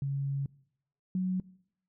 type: tone pair in turn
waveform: sine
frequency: 138.59 / 185 Hz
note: C#3 / F#3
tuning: 0 / 0 cents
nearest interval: perfect fourth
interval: 500 cents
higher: second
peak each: -29 / -27 dBFS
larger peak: second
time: 0.02-0.46 / 1.15-1.4 s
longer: first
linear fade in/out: 2 ms
effects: noise-tail reverb RT60 0.7 s tail -22 dB re dry